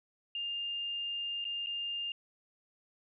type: tone with dropouts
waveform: sine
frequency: 2808 Hz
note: F7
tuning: 9 cents sharp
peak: -34 dBFS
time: 0.35-2.12 s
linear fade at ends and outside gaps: 2 ms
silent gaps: 1.443-1.451 / 1.662-1.669 s
effects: none